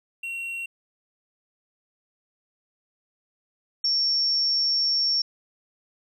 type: tone pair in turn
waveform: triangle / sine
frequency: 2737 / 5474 Hz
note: F7 / F8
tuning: -36 / -36 cents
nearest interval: octave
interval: 1200 cents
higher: second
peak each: -28 / -20 dBFS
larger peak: second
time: 0.23-0.66 / 3.84-5.22 s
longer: second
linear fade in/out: 5 ms
effects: none